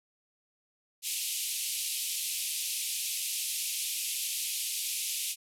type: band-pass noise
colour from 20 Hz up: white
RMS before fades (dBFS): -34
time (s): 1.02-5.36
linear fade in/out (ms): 50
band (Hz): 2400 to 13000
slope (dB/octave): 48
effects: none

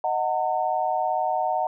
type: chord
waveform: sine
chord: D# minor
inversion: none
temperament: equal with one note detuned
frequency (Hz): 622.3 / 740 / 908.9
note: D#5 / F#5 / A#5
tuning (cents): 0 / 0 / -44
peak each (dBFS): -28 / -24 / -27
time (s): 0.04-1.67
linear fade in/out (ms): 2
effects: none

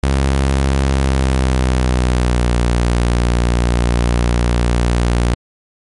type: tone with pitch glide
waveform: sawtooth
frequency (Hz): 67.6 to 59.53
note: C#2 to A#1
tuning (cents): -43 to +37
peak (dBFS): -8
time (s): 0.03-5.34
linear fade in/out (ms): 0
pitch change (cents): -220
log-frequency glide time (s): 0.91-2.58
effects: MP3 48 kbps

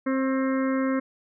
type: harmonic tone with a mistuned harmonic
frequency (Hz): 264.9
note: C4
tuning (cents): +22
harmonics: 1 / 2 / 4 / 5 / 6 / 7 / 8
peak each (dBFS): -23 / -29 / -35 / -37 / -39 / -40 / -41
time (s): 0.06-1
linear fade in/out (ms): 10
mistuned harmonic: 4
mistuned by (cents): +22
effects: none

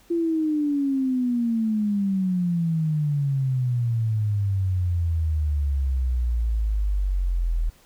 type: exponential sweep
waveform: sine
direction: down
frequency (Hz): 343.6 to 39.76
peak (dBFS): -20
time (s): 0.1-7.7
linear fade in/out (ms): 10
effects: pink hiss -56 dBFS RMS until 7.85 s

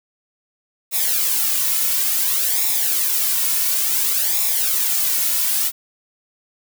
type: noise with flanger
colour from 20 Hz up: blue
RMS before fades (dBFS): -19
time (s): 0.91-5.72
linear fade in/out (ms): 50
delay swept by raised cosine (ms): 0.65 to 2.55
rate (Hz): 0.57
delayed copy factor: -0.7
effects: none

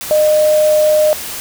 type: tone in noise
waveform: sine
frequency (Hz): 611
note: D#5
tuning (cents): -32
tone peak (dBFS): -8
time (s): 0.11-1.13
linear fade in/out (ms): 0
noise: white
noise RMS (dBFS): -25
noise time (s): 0.01-1.4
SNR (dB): +14
effects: none

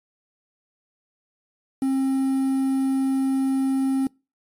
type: tone with quantisation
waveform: triangle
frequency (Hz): 267.3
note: C4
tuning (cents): +37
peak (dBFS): -17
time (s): 1.82-4.07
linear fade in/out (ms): 2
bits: 7
effects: noise-tail reverb RT60 0.3 s tail -26 dB re dry + MP3 64 kbps

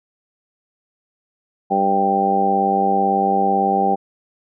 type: harmonic tone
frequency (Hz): 98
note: G2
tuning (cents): 0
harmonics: 2 / 3 / 4 / 5 / 6 / 7 / 8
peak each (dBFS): -23 / -28 / -24 / -26 / -28 / -28 / -16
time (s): 1.7-3.96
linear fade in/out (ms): 20
effects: none

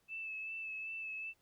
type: tone with vibrato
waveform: sine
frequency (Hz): 2623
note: E7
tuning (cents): -9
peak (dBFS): -40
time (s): 0.08-1.34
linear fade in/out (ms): 50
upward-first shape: sine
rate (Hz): 2.6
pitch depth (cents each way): 24
effects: pink hiss -75 dBFS RMS until 1.41 s

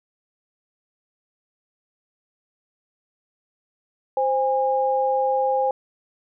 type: tone pair together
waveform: sine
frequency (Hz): 523.3 / 816.7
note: C5 / G#5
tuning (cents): 0 / -29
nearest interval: minor sixth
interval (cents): 771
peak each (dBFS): -21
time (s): 4.17-5.71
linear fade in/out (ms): 2
effects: none

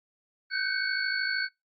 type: tone cluster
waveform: sine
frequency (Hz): 1506 / 1559 / 2221 / 4432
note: F#6 / G6 / C#7 / C#8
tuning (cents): +30 / -10 / +3 / -1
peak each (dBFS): -31 / -31 / -36 / -33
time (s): 0.5-1.49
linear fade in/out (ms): 50
effects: noise-tail reverb RT60 0.2 s tail -25 dB re dry + Opus 48 kbps

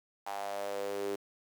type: tone with high-pass filter sweep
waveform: sawtooth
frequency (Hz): 100.3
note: G2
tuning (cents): +40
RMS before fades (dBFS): -37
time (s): 0.26-1.16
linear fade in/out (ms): 10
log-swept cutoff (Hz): 810 to 370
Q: 5.3
effects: 9-bit

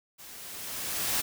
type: noise with level ramp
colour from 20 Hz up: white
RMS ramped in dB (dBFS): -48 to -27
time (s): 0.18-1.22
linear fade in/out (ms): 20
effects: none

